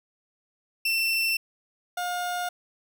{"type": "tone pair in turn", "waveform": "30% pulse", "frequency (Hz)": [2687, 713.3], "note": ["E7", "F5"], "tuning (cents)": [33, 36], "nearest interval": "octave + major seventh", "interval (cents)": 2297, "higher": "first", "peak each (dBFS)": [-20, -25], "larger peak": "first", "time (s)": [[0.85, 1.37], [1.97, 2.49]], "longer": "neither", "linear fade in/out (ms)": 5, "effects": []}